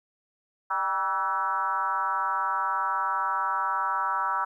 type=tone with frequency modulation; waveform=sine; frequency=1145 Hz; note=D6; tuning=44 cents flat; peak=-24 dBFS; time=0.7-4.45 s; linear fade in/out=10 ms; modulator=181 Hz; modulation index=1.7; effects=11-bit